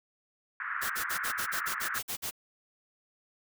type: band-pass noise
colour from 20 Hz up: white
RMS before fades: -35 dBFS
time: 0.6-1.99 s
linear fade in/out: 2 ms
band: 1200 to 1800 Hz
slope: 48 dB/octave
type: noise bursts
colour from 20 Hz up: white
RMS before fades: -35 dBFS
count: 11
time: 0.81-2.311 s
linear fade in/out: 20 ms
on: 91 ms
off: 50 ms
effects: none